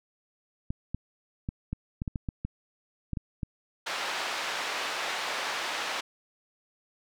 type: clicks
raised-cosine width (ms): 5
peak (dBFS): -19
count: 12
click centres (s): 0.705 / 0.946 / 1.489 / 1.73 / 2.019 / 2.078 / 2.158 / 2.288 / 2.45 / 3.133 / 3.172 / 3.432
type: band-pass noise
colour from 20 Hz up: pink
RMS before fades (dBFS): -33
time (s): 3.86-6.01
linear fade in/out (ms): 10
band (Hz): 780 to 4400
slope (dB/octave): 12
effects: none